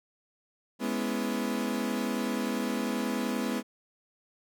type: chord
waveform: 35% pulse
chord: C# minor seventh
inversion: second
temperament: equal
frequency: 207.7 / 246.9 / 277.2 / 329.6 Hz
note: G#3 / B3 / C#4 / E4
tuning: 0 / 0 / 0 / 0 cents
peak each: -32 / -30 / -36 / -36 dBFS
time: 0.79-3.63 s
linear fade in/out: 50 ms
effects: none